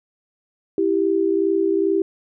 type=tone pair together; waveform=sine; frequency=329.6 / 392 Hz; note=E4 / G4; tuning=0 / 0 cents; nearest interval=minor third; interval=300 cents; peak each=-20 / -18 dBFS; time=0.78-2.02 s; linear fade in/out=2 ms; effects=none